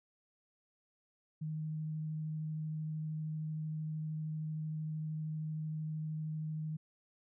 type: tone with vibrato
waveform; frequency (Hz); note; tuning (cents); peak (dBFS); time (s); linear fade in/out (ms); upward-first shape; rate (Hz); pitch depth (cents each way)
sine; 155.56; D#3; 0; -36; 1.41-6.77; 10; sine; 13; 9
effects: none